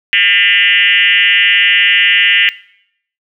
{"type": "tone with frequency modulation", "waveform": "sine", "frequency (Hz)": 2399, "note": "D7", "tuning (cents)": 36, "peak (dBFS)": -7, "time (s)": [0.13, 2.49], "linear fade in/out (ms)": 0, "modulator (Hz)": 197, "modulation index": 3.2, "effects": ["noise-tail reverb RT60 0.7 s tail -19 dB re dry"]}